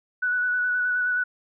sine tone with vibrato, 1480 Hz, F#6, in tune, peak -21 dBFS, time 0.22-1.24 s, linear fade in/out 10 ms, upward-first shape square, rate 9.5 Hz, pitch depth 15 cents each way, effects none

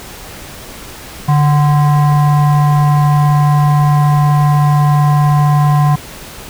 sine tone with frequency modulation, 146.83 Hz, D3, in tune, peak -6 dBFS, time 1.28-5.96 s, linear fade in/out 10 ms, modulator 888 Hz, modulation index 0.55, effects tanh soft clip ceiling -2 dBFS + pink hiss -31 dBFS RMS until 6.49 s

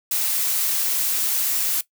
blue noise, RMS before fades -22 dBFS, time 0.11-1.81 s, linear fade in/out 5 ms, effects noise-tail reverb RT60 0.1 s tail -17 dB re dry

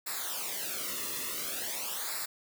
white noise with flanger, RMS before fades -36 dBFS, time 0.06-2.26 s, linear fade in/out 10 ms, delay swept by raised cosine 0.32 to 1.32 ms, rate 0.47 Hz, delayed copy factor -0.8, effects none

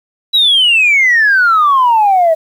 sine exponential sweep, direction down, 3951 to 629 Hz, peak -5 dBFS, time 0.33-2.35 s, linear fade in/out 20 ms, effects tanh soft clip ceiling -3 dBFS + 7-bit

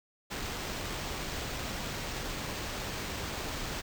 pink noise with sample-and-hold, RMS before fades -37 dBFS, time 0.3-3.82 s, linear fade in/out 20 ms, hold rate 11025 Hz, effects none

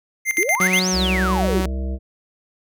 square tone with tremolo, 2093 Hz, C7, in tune, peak -16 dBFS, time 0.25-0.85 s, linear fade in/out 50 ms, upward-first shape square, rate 8.3 Hz, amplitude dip 80%
sine exponential two-way sweep, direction up then down, 311.1 to 6560 to 311.1 Hz, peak -21 dBFS, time 0.38-1.61 s, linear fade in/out 2 ms, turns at 0.89 s
sawtooth tone with pitch glide, 185 to 188.34 Hz, F#3 to F#3, 0 to +31 cents, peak -16 dBFS, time 0.6-1.66 s, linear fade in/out 2 ms, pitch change +31 cents, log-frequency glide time 0.95-1.53 s
harmonic tone, 65.41 Hz, C2, in tune, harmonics 1 / 3 / 5 / 7 / 9 / 10, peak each -22 / -32 / -36 / -39 / -41 / -42 dBFS, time 0.92-1.99 s, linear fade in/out 50 ms
effects none

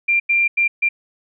sine tone bursts at uneven times, 2379 Hz, D7, 22 cents sharp, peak -13 dBFS, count 4, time 0.08-0.2 / 0.29-0.48 / 0.57-0.68 / 0.82-0.89 s, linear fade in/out 10 ms, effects none

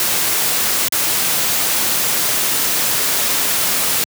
white noise with dropouts, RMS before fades -17 dBFS, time 0-4.04 s, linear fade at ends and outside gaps 1 ms, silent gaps 0.884-0.923 s, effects high-pass 100 Hz 12 dB/octave

